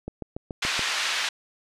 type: click train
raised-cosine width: 2 ms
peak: -19 dBFS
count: 6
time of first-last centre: 0.08-0.793 s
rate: 7.01 Hz
type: band-pass noise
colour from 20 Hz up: pink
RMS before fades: -27 dBFS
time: 0.62-1.29 s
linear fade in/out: 5 ms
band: 1600 to 4900 Hz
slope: 12 dB/octave
effects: low-pass 11000 Hz 12 dB/octave